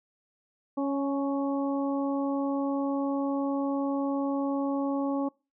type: harmonic tone with a mistuned harmonic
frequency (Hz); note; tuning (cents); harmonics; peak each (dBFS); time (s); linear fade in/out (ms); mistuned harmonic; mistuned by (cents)
277.2; C#4; 0; 1 / 2 / 3 / 4; -27 / -33 / -37 / -39; 0.77-5.29; 10; 3; +18
effects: noise-tail reverb RT60 0.3 s tail -24 dB re dry